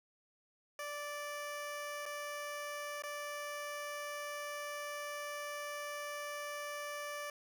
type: tone with dropouts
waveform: 15% pulse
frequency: 585 Hz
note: D5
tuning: 7 cents flat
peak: -34 dBFS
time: 0.79-7.3 s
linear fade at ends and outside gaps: 2 ms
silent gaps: 2.056-2.061 / 3.022-3.036 s
effects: none